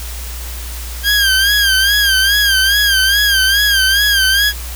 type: tone with vibrato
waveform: 20% pulse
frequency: 1600 Hz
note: G6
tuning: 35 cents sharp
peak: -5 dBFS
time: 1.03-4.53 s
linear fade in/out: 50 ms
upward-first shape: sine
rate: 2.4 Hz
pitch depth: 78 cents each way
effects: added 60 Hz sine -24 dBFS peak until 4.75 s + white hiss -30 dBFS RMS until 4.75 s